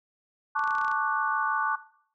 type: chord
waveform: sine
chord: D major seventh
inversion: second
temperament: equal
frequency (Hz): 880 / 1108.7 / 1174.7 / 1480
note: A5 / C#6 / D6 / F#6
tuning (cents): 0 / 0 / 0 / 0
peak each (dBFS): -30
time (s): 0.55-1.76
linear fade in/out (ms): 10
type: clicks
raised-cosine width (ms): 0.2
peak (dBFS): -27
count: 10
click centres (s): 0.593 / 0.639 / 0.676 / 0.708 / 0.752 / 0.784 / 0.814 / 0.847 / 0.881 / 0.915
effects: noise-tail reverb RT60 0.6 s tail -17 dB re dry